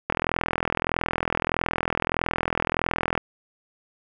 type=click train; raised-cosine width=0.5 ms; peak=-7 dBFS; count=129; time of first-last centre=0.1-3.177 s; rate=41.6 Hz; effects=none